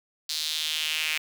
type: tone with high-pass filter sweep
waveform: sawtooth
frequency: 155.56 Hz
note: D#3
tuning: in tune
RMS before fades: -29 dBFS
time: 0.29-1.18 s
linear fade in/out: 5 ms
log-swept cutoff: 4300 to 2400 Hz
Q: 3.4
effects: none